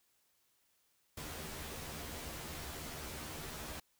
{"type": "noise with comb filter", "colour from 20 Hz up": "pink", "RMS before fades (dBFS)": -45, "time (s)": [1.17, 3.8], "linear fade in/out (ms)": 5, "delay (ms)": 13, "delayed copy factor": 1, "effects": ["white hiss -75 dBFS RMS until 3.99 s"]}